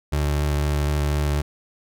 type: tone with vibrato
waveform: 30% pulse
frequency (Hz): 73.42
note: D2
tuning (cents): 0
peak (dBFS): -17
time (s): 0.12-1.42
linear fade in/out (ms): 10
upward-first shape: square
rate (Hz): 4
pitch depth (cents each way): 10
effects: none